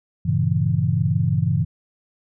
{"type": "chord", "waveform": "sine", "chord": "G diminished seventh", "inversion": "none", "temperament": "equal", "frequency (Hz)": [98, 116.54, 138.59, 164.81], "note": ["G2", "Bb2", "Db3", "Fb3"], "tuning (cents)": [0, 0, 0, 0], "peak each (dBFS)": [-23, -23, -22, -22], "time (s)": [0.25, 1.65], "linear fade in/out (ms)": 10, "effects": []}